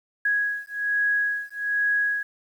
sine beating tone pair, 1661.2 / 1662.4 Hz, G#6 / G#6, 0 / +1 cents, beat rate 1.2 Hz, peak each -25 dBFS, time 0.25-2.23 s, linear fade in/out 5 ms, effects 9-bit

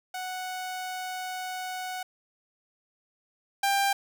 sawtooth tone pair in turn, 740 / 793.2 Hz, F#5 / G5, 0 / +20 cents, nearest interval minor second, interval 120 cents, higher second, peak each -29 / -19 dBFS, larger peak second, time 0.14-2.03 / 3.63-3.93 s, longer first, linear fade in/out 5 ms, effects none

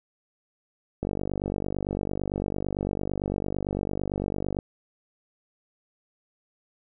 click train, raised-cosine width 2 ms, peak -15 dBFS, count 175, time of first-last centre 1.03-4.588 s, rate 48.9 Hz, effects none

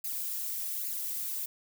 violet noise with flanger, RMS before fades -35 dBFS, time 0.04-1.46 s, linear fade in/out 5 ms, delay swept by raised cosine 0.43 to 4.23 ms, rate 1.2 Hz, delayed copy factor +0.8, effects none

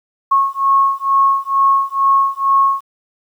sine beating tone pair, 1093 / 1095.2 Hz, C#6 / C#6, -25 / -21 cents, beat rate 2.2 Hz, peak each -14 dBFS, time 0.31-2.81 s, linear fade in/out 10 ms, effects 8-bit

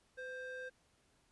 triangle ring-modulated tone, 1046.5 Hz, C6, in tune, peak -38 dBFS, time 0.17-0.7 s, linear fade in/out 20 ms, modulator 538 Hz, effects pink hiss -73 dBFS RMS until 1.31 s + resampled to 24000 Hz

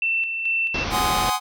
sine tone with tremolo, 2682 Hz, E7, 29 cents sharp, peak -19 dBFS, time 0.02-0.84 s, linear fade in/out 2 ms, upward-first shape square, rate 2.3 Hz, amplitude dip 45%
pink low-pass noise, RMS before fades -27 dBFS, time 0.74-1.3 s, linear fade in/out 5 ms, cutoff 5900 Hz, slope 96 dB/octave
45% pulse chord, Ab dominant seventh, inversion third, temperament just, 747.5 / 830.6 / 1038.3 / 1245.9 Hz, Gb5 / Ab5 / C6 / Eb6, +17 / 0 / -14 / +2 cents, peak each -26 dBFS, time 0.9-1.4 s, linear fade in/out 50 ms
effects none

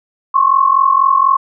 sine tone pair together, 1063 / 1107.1 Hz, C6 / C#6, +27 / -3 cents, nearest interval minor second, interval 70 cents, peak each -11 dBFS, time 0.34-1.37 s, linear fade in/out 10 ms, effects none

